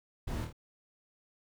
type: noise with echo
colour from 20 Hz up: brown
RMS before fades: -35 dBFS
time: 0.27-0.45 s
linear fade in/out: 10 ms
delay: 26 ms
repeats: 3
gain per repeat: -4 dB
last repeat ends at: 0.528 s
effects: none